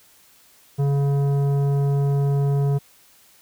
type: tone with tanh clipping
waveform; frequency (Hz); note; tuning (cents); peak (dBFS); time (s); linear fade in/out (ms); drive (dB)
sine; 140.6; C#3; +25; -19; 0.78-2.79; 20; 12
effects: white hiss -54 dBFS RMS until 3.41 s